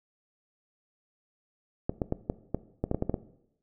clicks, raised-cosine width 2 ms, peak -14 dBFS, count 11, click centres 1.895 / 2.018 / 2.124 / 2.299 / 2.546 / 2.84 / 2.914 / 2.946 / 3.024 / 3.096 / 3.142 s, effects noise-tail reverb RT60 0.8 s tail -17 dB re dry

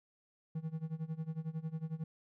triangle tone with tremolo, 159.7 Hz, D#3, 45 cents sharp, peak -32 dBFS, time 0.55-2.04 s, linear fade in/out 5 ms, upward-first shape sine, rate 11 Hz, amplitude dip 90%, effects none

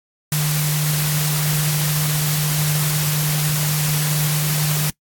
sine tone in noise, 150.9 Hz, D3, 47 cents sharp, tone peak -18 dBFS, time 0.32-4.9 s, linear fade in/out 2 ms, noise white, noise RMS -23 dBFS, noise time 0.32-4.9 s, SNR +2 dB, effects noise-tail reverb RT60 0.1 s tail -22 dB re dry + AAC 64 kbps

